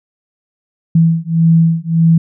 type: beating tone pair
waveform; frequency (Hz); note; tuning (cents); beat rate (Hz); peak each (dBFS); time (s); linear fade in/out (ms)
sine; 163.8 / 165.5; E3 / E3; -11 / +7; 1.7; -11; 0.95-2.18; 5
effects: none